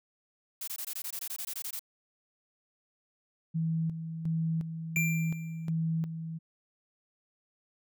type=noise bursts; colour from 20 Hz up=blue; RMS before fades=-37 dBFS; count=14; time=0.61-1.794 s; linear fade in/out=5 ms; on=66 ms; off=20 ms
type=tone with tremolo; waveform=sine; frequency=162.5 Hz; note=E3; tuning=24 cents flat; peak=-27 dBFS; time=3.54-6.39 s; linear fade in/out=20 ms; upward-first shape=square; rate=1.4 Hz; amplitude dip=60%
type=tone with exponential decay; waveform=square; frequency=2369 Hz; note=D7; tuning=14 cents sharp; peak=-26 dBFS; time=4.96-5.7 s; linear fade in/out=1 ms; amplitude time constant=160 ms
effects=none